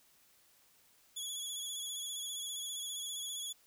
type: tone with vibrato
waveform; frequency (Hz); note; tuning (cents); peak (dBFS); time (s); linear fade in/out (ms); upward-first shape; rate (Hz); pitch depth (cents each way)
20% pulse; 3379; G#7; +29; -33; 1.16-3.53; 10; sine; 15; 42
effects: white hiss -67 dBFS RMS until 3.66 s